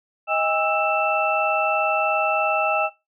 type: tone cluster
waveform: sine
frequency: 630 / 807 / 1316 / 2664 Hz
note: D#5 / G#5 / E6 / E7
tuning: +21 / -50 / -3 / +18 cents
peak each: -24 dBFS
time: 0.27-2.9 s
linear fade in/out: 50 ms
effects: noise-tail reverb RT60 0.2 s tail -18 dB re dry